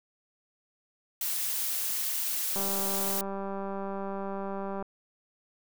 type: noise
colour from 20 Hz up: blue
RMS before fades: -31 dBFS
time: 1.21-3.21 s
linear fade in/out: 2 ms
type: click train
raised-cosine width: 1 ms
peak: -23 dBFS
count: 445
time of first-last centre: 2.56-4.825 s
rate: 196 Hz
effects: none